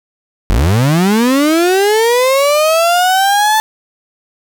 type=linear sweep; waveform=35% pulse; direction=up; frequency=41.2 to 880 Hz; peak=-7 dBFS; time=0.5-3.6 s; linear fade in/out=0 ms; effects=none